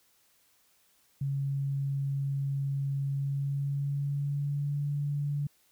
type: tone with pitch glide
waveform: sine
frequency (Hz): 138.59 to 144.31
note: C#3 to D3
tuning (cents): 0 to -30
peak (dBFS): -28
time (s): 1.21-5.47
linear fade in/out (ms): 5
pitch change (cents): +70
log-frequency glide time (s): 3.11-4.85
effects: white hiss -67 dBFS RMS until 5.71 s